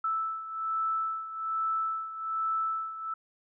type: beating tone pair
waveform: sine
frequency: 1316 / 1317.2 Hz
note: E6 / E6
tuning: -3 / -2 cents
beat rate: 1.2 Hz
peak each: -30 / -35 dBFS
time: 0.04-3.14 s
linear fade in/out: 5 ms
effects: none